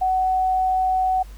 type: tone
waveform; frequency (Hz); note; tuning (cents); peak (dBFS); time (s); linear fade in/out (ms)
sine; 749; F#5; +21; -17; 0.01-1.23; 10
effects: added 49 Hz sine -36 dBFS peak until 1.37 s + pink hiss -51 dBFS RMS until 1.37 s